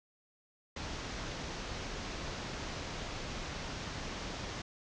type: low-pass noise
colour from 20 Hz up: pink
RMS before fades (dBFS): -41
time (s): 0.76-4.62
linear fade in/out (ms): 5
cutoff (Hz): 6600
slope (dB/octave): 48
effects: none